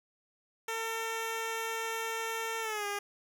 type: tone with pitch glide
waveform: 10% pulse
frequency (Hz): 451.4 to 406.8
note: A4 to G#4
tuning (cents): +44 to -36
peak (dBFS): -25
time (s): 0.68-2.99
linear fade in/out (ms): 5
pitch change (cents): -180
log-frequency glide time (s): 2.61-2.86
effects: none